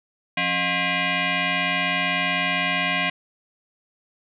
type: tone with frequency modulation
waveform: sine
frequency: 174.61 Hz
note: F3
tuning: in tune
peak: -20 dBFS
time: 0.37-3.1 s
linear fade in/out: 5 ms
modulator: 445 Hz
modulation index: 6.4
effects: none